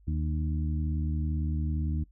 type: harmonic tone with a mistuned harmonic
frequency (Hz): 77.78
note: D#2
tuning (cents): 0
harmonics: 1 / 2 / 3 / 4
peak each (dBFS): -28 / -34 / -38 / -40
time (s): 0.07-2.04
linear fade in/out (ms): 10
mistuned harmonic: 4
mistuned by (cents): -37
effects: noise-tail reverb RT60 0.1 s tail -22 dB re dry + added 50 Hz sine -55 dBFS peak until 2.11 s